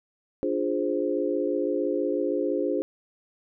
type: chord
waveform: sine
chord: D half-diminished seventh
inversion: none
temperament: equal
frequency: 293.7 / 349.2 / 415.3 / 523.3 Hz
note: D4 / F4 / Ab4 / C5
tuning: 0 / 0 / 0 / 0 cents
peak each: -29 dBFS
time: 0.43-2.82 s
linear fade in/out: 0 ms
effects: none